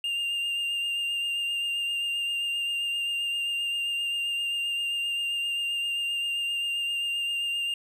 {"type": "tone with vibrato", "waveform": "triangle", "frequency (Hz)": 2800, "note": "F7", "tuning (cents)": 4, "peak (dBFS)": -25, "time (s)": [0.04, 7.74], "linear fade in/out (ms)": 2, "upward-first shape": "triangle", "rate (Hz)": 7.6, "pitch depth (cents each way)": 19, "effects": []}